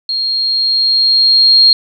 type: tone with level ramp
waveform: sine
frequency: 4240 Hz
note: C8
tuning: 22 cents sharp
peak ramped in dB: -14 to -3 dBFS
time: 0.09-1.73 s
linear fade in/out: 2 ms
effects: none